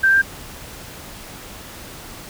sine tone with pitch steps, 1568 / 1578 / 1588.1 Hz, G6 / G6 / G6, 0 / +11 / +22 cents, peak -11 dBFS, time 0.03-0.219 s, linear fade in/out 10 ms, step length 63 ms, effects pink hiss -37 dBFS RMS until 2.29 s

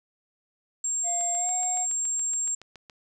sine tone, 7459 Hz, A#8, in tune, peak -25 dBFS, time 0.84-2.55 s, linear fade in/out 5 ms
triangle tone with pitch glide, 698 to 732.7 Hz, F5 to F#5, -1 to -17 cents, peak -29 dBFS, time 1.03-1.87 s, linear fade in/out 50 ms, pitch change +84 cents, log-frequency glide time 1.35-1.51 s
click train, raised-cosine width 0.2 ms, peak -28 dBFS, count 13, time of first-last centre 1.21-2.898 s, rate 7.11 Hz
effects none

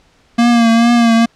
square tone with vibrato, 233.1 Hz, A#3, in tune, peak -8 dBFS, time 0.38-1.26 s, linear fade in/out 10 ms, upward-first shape triangle, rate 2.3 Hz, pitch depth 49 cents each way, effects pink hiss -52 dBFS RMS until 1.35 s + low-pass 6000 Hz 12 dB/octave

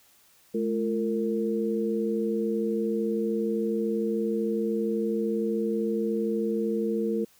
sine tone cluster, 214.2 / 344.9 / 457.8 Hz, A3 / F4 / A#4, -46 / -22 / -31 cents, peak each -28 / -31 / -28 dBFS, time 0.54-7.25 s, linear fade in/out 10 ms, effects white hiss -60 dBFS RMS until 7.39 s

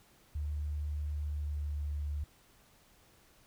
sine tone with pitch glide, 74.3 to 73.4 Hz, D2 to D2, +21 to 0 cents, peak -33 dBFS, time 0.35-2.24 s, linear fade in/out 5 ms, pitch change -21 cents, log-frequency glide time 1.19-1.77 s, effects pink hiss -64 dBFS RMS until 3.46 s

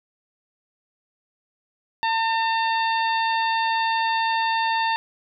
harmonic tone, 903 Hz, A5, 45 cents sharp, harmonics 1 / 2 / 3 / 4 / 5, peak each -21 / -27 / -31 / -33 / -35 dBFS, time 2.03-4.96 s, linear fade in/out 0 ms, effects none

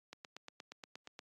click train, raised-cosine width 0.2 ms, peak -30 dBFS, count 10, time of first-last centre 0.13-1.191 s, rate 8.48 Hz, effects high-pass 200 Hz 12 dB/octave + AAC 32 kbps

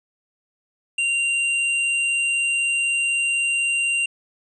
sine tone with hard clipping, 2772 Hz, F7, 14 cents flat, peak -20 dBFS, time 0.98-4.06 s, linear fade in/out 5 ms, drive 15 dB, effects resampled to 22050 Hz

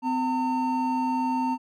triangle tone pair together, 255.9 / 908.8 Hz, C4 / A#5, -38 / -44 cents, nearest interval octave + minor seventh, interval 2194 cents, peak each -24 dBFS, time 0.02-1.58 s, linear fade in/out 50 ms, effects none

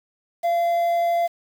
triangle tone with quantisation, 686 Hz, F5, 31 cents flat, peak -16 dBFS, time 0.43-1.28 s, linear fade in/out 20 ms, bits 7, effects none

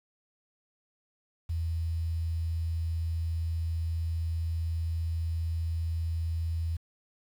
sine tone, 82.41 Hz, E2, in tune, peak -28 dBFS, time 1.49-6.77 s, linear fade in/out 10 ms, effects 9-bit

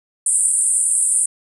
pink band-pass noise, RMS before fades -17 dBFS, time 0.26-1.26 s, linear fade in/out 5 ms, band 8400 to 9600 Hz, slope 96 dB/octave, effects none

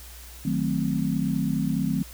sine chord, D# diminished seventh, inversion none, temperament equal, 155.56 / 185 / 220 / 261.6 Hz, D#3 / F#3 / A3 / C4, 0 / 0 / 0 / 0 cents, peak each -28 dBFS, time 0.45-2.03 s, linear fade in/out 5 ms, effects added 60 Hz sine -43 dBFS peak until 2.13 s + white hiss -46 dBFS RMS until 2.13 s

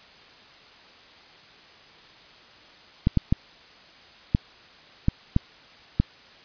clicks, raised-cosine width 5 ms, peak -6 dBFS, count 7, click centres 3.071 / 3.173 / 3.325 / 4.349 / 5.084 / 5.364 / 6 s, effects white hiss -50 dBFS RMS until 6.44 s + resampled to 11025 Hz

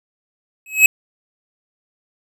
square tone with exponential growth, 2563 Hz, E7, 49 cents flat, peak -3 dBFS, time 0.66-0.86 s, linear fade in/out 2 ms, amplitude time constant 42 ms, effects none

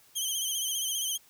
15% pulse tone with vibrato, 3136 Hz, G7, in tune, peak -22 dBFS, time 0.15-1.18 s, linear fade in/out 20 ms, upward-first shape sine, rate 15 Hz, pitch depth 64 cents each way, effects white hiss -60 dBFS RMS until 1.29 s

